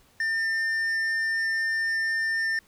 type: tone with tanh clipping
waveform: sine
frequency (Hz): 1801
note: A6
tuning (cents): +40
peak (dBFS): -25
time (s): 0.2-2.59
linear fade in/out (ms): 2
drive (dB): 7
effects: pink hiss -60 dBFS RMS until 2.67 s